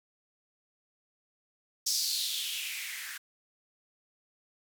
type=noise with band-pass filter sweep; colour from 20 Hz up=violet; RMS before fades=-34 dBFS; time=1.86-3.18 s; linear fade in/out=10 ms; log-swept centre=5400 to 1600 Hz; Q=4.3; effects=none